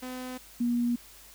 sawtooth / sine tone pair in turn, 253.9 / 239.6 Hz, B3 / A#3, +48 / +48 cents, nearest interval minor second, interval 100 cents, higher first, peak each -32 / -24 dBFS, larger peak second, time 0.02-0.38 / 0.6-0.96 s, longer neither, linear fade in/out 10 ms, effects added 50 Hz sine -59 dBFS peak until 1.34 s + white hiss -52 dBFS RMS until 1.34 s

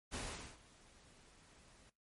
pink noise with ADSR envelope, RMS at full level -42 dBFS, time 0.11-1.9 s, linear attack 37 ms, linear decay 420 ms, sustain -22 dB, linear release 8 ms, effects noise-tail reverb RT60 0.2 s tail -19 dB re dry + MP3 48 kbps

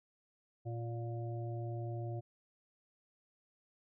harmonic tone with a mistuned harmonic, 116.54 Hz, A#2, in tune, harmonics 1 / 3 / 5 / 6, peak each -38 / -46 / -50 / -50 dBFS, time 0.65-2.21 s, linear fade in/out 20 ms, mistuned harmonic 6, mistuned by +22 cents, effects none

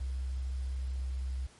sine tone with quantisation, 65 Hz, C2, 11 cents flat, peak -32 dBFS, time 0-1.47 s, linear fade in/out 10 ms, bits 10, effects pink hiss -59 dBFS RMS until 1.59 s + MP3 48 kbps

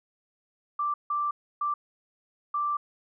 sine tone bursts at uneven times, 1174.7 Hz, D6, in tune, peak -25 dBFS, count 4, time 0.79-0.94 / 1.1-1.31 / 1.61-1.74 / 2.54-2.77 s, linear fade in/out 5 ms, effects none

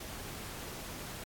pink noise, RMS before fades -44 dBFS, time 0-1.24 s, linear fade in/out 5 ms, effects AAC 64 kbps

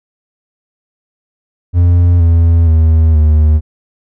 triangle tone with pitch steps, 87.31 / 83.66 / 80.16 / 76.8 Hz, F2 / E2 / E2 / D#2, 0 / +26 / -48 / -22 cents, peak -3 dBFS, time 1.73-3.61 s, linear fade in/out 50 ms, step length 470 ms, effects none

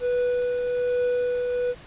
triangle tone with tremolo, 492 Hz, B4, 7 cents flat, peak -18 dBFS, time 0-1.75 s, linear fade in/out 50 ms, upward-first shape triangle, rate 1.2 Hz, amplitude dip 35%, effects pink hiss -46 dBFS RMS until 1.86 s + resampled to 8000 Hz

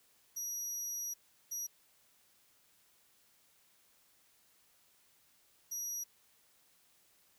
35% pulse tone bursts at uneven times, 5790 Hz, F#8, 38 cents flat, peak -35 dBFS, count 3, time 0.36-1.14 / 1.51-1.67 / 5.71-6.04 s, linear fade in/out 10 ms, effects white hiss -69 dBFS RMS until 7.38 s

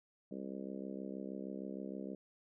harmonic tone, 66.4 Hz, C2, 26 cents sharp, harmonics 3 / 4 / 5 / 6 / 7 / 8 / 9, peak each -45 / -47 / -49 / -51 / -52 / -53 / -54 dBFS, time 0.31-2.15 s, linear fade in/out 5 ms, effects none

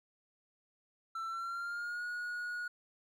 triangle tone with pitch glide, 1337 to 1449.6 Hz, E6 to F#6, +24 to -36 cents, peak -35 dBFS, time 1.15-2.68 s, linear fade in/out 5 ms, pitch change +140 cents, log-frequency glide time 1.26-2.04 s, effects none

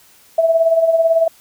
sine tone with tremolo, 657 Hz, E5, 6 cents flat, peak -8 dBFS, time 0.38-1.28 s, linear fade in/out 5 ms, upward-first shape sine, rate 18 Hz, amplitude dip 60%, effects white hiss -49 dBFS RMS until 1.4 s

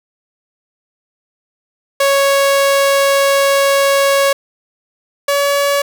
sawtooth tone pair in turn, 554.4 / 566 Hz, C#5 / C#5, 0 / +36 cents, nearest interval unison, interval 36 cents, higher second, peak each -6 / -8 dBFS, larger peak first, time 2-4.33 / 5.28-5.82 s, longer first, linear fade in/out 5 ms, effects none

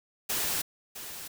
white noise with echo, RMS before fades -30 dBFS, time 0.29-0.62 s, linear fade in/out 10 ms, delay 660 ms, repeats 1, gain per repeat -11 dB, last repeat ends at 1.28 s, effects none

